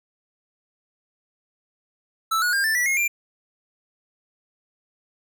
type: tone with pitch steps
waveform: square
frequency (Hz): 1318.5 / 1454.5 / 1604.6 / 1770.2 / 1952.8 / 2154 / 2377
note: E6 / F#6 / G6 / A6 / B6 / C7 / D7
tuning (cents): 0 / -30 / +40 / +10 / -20 / +50 / +20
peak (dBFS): -20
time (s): 2.31-3.08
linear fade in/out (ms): 10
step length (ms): 110
effects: none